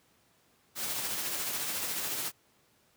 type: noise with tremolo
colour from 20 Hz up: white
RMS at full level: -33 dBFS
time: 0.75-2.32 s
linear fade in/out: 50 ms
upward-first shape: sine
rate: 14 Hz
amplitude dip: 30%
effects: pink hiss -67 dBFS RMS until 2.96 s + high-pass 100 Hz 12 dB/octave